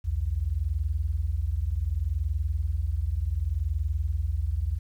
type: tone pair together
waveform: sine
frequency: 61.74 / 82.41 Hz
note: B1 / E2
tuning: 0 / 0 cents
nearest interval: perfect fourth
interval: 500 cents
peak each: -28 / -27 dBFS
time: 0.04-4.79 s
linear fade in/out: 20 ms
effects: 10-bit